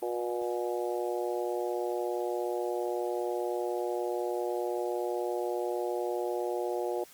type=harmonic tone; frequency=120 Hz; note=B2; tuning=49 cents flat; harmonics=3 / 4 / 5 / 6 / 7; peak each=-33 / -35 / -37 / -39 / -40 dBFS; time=0.02-7.04 s; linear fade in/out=5 ms; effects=white hiss -55 dBFS RMS until 7.13 s + Opus 24 kbps